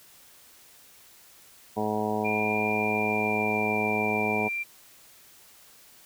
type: harmonic tone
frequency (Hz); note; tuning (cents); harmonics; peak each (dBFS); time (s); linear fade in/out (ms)
106.7; G#2; +47; 1 / 2 / 3 / 4 / 5 / 6 / 7 / 8 / 9; -39 / -31 / -37 / -31 / -38 / -35 / -32 / -39 / -35; 1.76-4.49; 20
type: tone with pitch glide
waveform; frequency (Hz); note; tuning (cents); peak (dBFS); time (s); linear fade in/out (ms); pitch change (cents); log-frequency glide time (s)
sine; 2392 to 2367; D7 to D7; +31 to +13; -28; 2.24-4.64; 20; -18; 2.56-3.85
effects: white hiss -54 dBFS RMS until 6.05 s